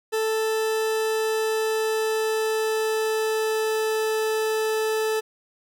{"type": "tone with pitch glide", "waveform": "40% pulse", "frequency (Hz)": [440, 437.2], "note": ["A4", "A4"], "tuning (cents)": [0, -11], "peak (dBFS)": -21, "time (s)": [0.12, 5.21], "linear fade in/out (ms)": 20, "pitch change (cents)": -11, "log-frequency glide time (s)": [0.4, 4.16], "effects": []}